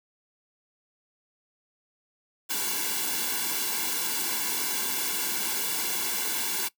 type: noise with comb filter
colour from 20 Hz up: white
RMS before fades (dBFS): -29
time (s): 2.49-6.69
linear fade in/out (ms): 20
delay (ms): 1.6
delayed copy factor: -0.95
effects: noise-tail reverb RT60 0.1 s tail -20 dB re dry + high-pass 200 Hz 12 dB/octave